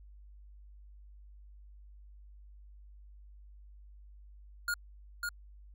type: tone with echo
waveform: square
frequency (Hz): 1428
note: F6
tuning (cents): +38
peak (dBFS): -31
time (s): 4.68-4.74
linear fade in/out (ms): 2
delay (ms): 550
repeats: 1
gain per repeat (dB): -3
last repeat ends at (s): 5.29
effects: added 50 Hz sine -51 dBFS peak until 5.74 s